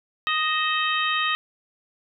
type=harmonic tone with a mistuned harmonic; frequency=622.3 Hz; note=D#5; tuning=in tune; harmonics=2 / 3 / 4 / 5 / 6; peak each=-25 / -27 / -28 / -29 / -30 dBFS; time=0.27-1.35 s; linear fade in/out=0 ms; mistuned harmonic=4; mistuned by=+77 cents; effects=none